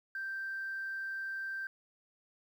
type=tone; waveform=sine; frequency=1568 Hz; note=G6; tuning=in tune; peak=-35 dBFS; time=0.15-1.67 s; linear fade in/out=2 ms; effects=tanh soft clip ceiling -32 dBFS + 11-bit